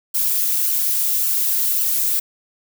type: noise with flanger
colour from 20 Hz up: violet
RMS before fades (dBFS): -19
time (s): 0.14-2.2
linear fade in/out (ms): 10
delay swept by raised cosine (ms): 0.67 to 5.47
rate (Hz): 1.8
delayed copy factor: +0.7
effects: none